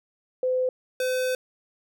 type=tone pair in turn; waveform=sine / square; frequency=510 / 510 Hz; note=C5 / C5; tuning=-44 / -44 cents; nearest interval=unison; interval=0 cents; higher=neither; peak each=-21 / -24 dBFS; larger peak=first; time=0.43-0.69 / 1-1.35 s; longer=second; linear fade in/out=2 ms; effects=none